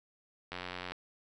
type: click train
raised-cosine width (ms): 0.3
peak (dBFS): -23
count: 37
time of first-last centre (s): 0.52-0.92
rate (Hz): 90
effects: none